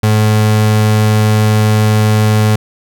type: tone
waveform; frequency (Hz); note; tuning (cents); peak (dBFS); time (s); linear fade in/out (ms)
35% pulse; 107.5; A2; -40; -6; 0.03-2.56; 5
effects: none